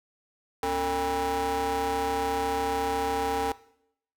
35% pulse ring-modulated tone, 174 Hz, F3, 6 cents flat, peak -21 dBFS, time 0.63-3.52 s, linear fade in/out 2 ms, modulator 626 Hz, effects noise-tail reverb RT60 0.7 s tail -19 dB re dry

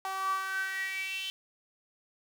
sawtooth tone with high-pass filter sweep, 383.2 Hz, G4, 39 cents flat, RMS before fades -34 dBFS, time 0.05-1.3 s, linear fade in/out 0 ms, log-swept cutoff 890 to 3100 Hz, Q 9.2, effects none

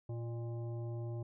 harmonic tone with a mistuned harmonic, 116.54 Hz, A#2, in tune, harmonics 1 / 3 / 5 / 7 / 9, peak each -38 / -47 / -52 / -58 / -65 dBFS, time 0.09-1.23 s, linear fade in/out 5 ms, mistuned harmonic 5, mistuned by +44 cents, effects none

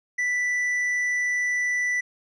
triangle tone with tanh clipping, 1975.5 Hz, B6, in tune, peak -23 dBFS, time 0.18-2.01 s, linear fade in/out 10 ms, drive 9 dB, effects none

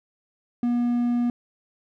triangle tone, 240.7 Hz, B3, 44 cents flat, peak -18 dBFS, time 0.63-1.3 s, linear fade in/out 2 ms, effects none

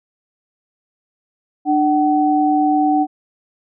sine tone pair together, 298.5 / 755.9 Hz, D4 / F#5, +28 / +37 cents, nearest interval octave + major third, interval 1609 cents, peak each -15 dBFS, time 1.65-3.07 s, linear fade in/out 50 ms, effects none

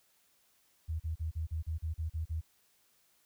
sine tone bursts, 80.1 Hz, E2, 49 cents flat, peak -32 dBFS, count 10, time 0.88-2.413 s, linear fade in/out 20 ms, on 120 ms, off 37 ms, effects white hiss -70 dBFS RMS until 3.25 s

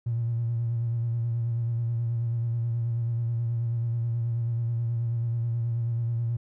triangle tone with vibrato, 116.8 Hz, A#2, 4 cents sharp, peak -21 dBFS, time 0.06-6.37 s, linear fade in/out 10 ms, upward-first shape sine, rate 9.3 Hz, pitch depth 35 cents each way, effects tanh soft clip ceiling -22 dBFS

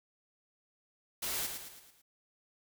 white noise with echo, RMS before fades -36 dBFS, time 1.22-1.47 s, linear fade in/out 10 ms, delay 110 ms, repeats 5, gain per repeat -6 dB, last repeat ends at 2.02 s, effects none

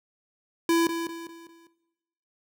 square tone with echo, 334 Hz, E4, 23 cents sharp, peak -20 dBFS, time 0.69-0.87 s, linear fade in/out 2 ms, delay 200 ms, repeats 4, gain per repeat -8 dB, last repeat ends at 1.67 s, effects noise-tail reverb RT60 1.0 s tail -18 dB re dry

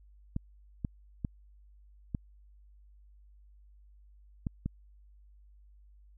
clicks, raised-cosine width 5 ms, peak -20 dBFS, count 6, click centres 0.364 / 0.848 / 1.248 / 2.148 / 4.468 / 4.66 s, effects added 50 Hz sine -55 dBFS peak until 6.17 s

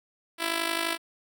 5% pulse tone with amplitude modulation, 333 Hz, E4, 18 cents sharp, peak -12 dBFS, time 0.38-0.98 s, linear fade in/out 50 ms, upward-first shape sine, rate 51.6 Hz, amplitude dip 70%, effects none

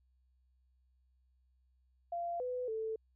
sine tone with pitch steps, 689 / 500 / 441.8 Hz, F5 / B4 / A4, -24 / +21 / +7 cents, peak -35 dBFS, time 2.12-2.96 s, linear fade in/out 5 ms, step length 280 ms, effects added 63 Hz sine -69 dBFS peak until 3.15 s

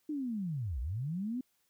sine linear two-way sweep, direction down then up, 311.1 to 55 to 262 Hz, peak -33 dBFS, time 0.09-1.41 s, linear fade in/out 5 ms, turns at 0.8 s, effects white hiss -75 dBFS RMS until 1.69 s

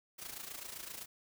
white noise with amplitude modulation, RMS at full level -43 dBFS, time 0.18-1.06 s, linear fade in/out 20 ms, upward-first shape sine, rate 27.7 Hz, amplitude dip 70%, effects none

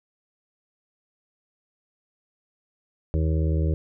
harmonic tone, 79 Hz, D#2, 27 cents sharp, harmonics 1 / 2 / 4 / 5 / 6 / 7, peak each -21 / -27 / -33 / -35 / -37 / -38 dBFS, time 3.14-3.74 s, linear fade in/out 0 ms, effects none

